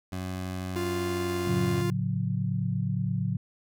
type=tone with pitch glide; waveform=20% pulse; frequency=92.5 to 91.02 Hz; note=F#2 to F#2; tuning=0 to -28 cents; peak=-27 dBFS; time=0.12-1.82 s; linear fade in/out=5 ms; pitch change=-28 cents; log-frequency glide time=1.3-1.69 s
type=tone; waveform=45% pulse; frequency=349.2 Hz; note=F4; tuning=in tune; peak=-29 dBFS; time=0.76-1.9 s; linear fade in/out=0 ms
type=chord; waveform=sine; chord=F# minor; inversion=first; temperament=equal with one note detuned; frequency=110 / 138.59 / 180.56 Hz; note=A2 / C#3 / F#3; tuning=0 / 0 / -42 cents; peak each=-30 dBFS; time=1.47-3.37 s; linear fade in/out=5 ms
effects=none